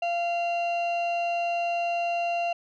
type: tone pair together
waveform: sine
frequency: 690 / 2760 Hz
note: F5 / F7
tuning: -21 / -21 cents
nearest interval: 2 octaves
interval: 2400 cents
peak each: -23 / -30 dBFS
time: 0.02-2.53 s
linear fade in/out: 5 ms
effects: tanh soft clip ceiling -22 dBFS